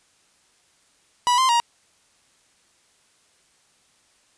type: tone with pitch steps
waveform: 45% pulse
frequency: 979 / 1043 / 943 Hz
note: B5 / C6 / A#5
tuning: -15 / -6 / +20 cents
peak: -16 dBFS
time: 1.27-1.6 s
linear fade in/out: 0 ms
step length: 110 ms
effects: white hiss -61 dBFS RMS until 4.37 s + resampled to 22050 Hz